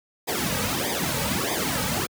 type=noise with flanger; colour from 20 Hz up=pink; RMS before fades=-26 dBFS; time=0.27-2.07 s; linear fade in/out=20 ms; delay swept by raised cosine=0.7 to 2.9 ms; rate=1.6 Hz; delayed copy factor=-1; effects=high-pass 60 Hz 12 dB/octave